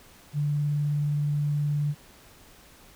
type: tone with vibrato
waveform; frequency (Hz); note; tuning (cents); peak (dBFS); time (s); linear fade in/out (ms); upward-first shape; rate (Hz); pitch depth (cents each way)
sine; 146.7; D3; -2; -23; 0.33-1.95; 50; triangle; 19; 14
effects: pink hiss -53 dBFS RMS until 2.95 s